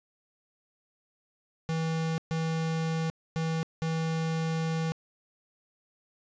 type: tone bursts at uneven times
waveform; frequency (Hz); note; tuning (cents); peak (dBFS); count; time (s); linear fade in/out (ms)
square; 161.9; E3; -31; -28; 4; 1.69-2.18 / 2.31-3.1 / 3.36-3.63 / 3.82-4.92; 0
effects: resampled to 16000 Hz + 10-bit